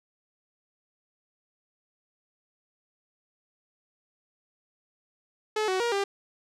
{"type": "tone with pitch steps", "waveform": "sawtooth", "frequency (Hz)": [429.7, 374.3, 473, 397.7], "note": ["A4", "F#4", "A#4", "G4"], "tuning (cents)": [-41, 20, 25, 25], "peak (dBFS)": -21, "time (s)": [5.56, 6.04], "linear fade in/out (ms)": 5, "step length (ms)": 120, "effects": ["low-pass 7000 Hz 12 dB/octave"]}